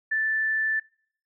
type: tone with frequency modulation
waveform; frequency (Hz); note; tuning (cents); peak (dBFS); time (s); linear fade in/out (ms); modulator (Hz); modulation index
sine; 1760; A6; 0; -22; 0.11-0.8; 10; 32.4; 0.26
effects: noise-tail reverb RT60 0.6 s tail -26 dB re dry